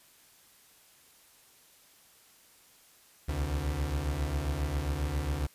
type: beating tone pair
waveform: 35% pulse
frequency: 65.9 / 73.3 Hz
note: C2 / D2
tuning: +13 / -3 cents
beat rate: 7.4 Hz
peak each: -33 / -29 dBFS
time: 3.28-5.47 s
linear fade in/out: 10 ms
effects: white hiss -60 dBFS RMS until 5.54 s + resampled to 32000 Hz